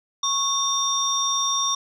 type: tone cluster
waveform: sine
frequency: 1098 / 3621 / 5680 Hz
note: C#6 / A7 / F8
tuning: -17 / +49 / +28 cents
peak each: -24 dBFS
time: 0.23-1.75 s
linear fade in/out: 5 ms
effects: tanh soft clip ceiling -12 dBFS